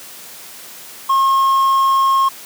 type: tone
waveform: triangle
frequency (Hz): 1078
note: C#6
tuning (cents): -49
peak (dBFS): -9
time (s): 1.09-2.29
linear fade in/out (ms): 10
effects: white hiss -36 dBFS RMS until 2.45 s + high-pass 150 Hz 12 dB/octave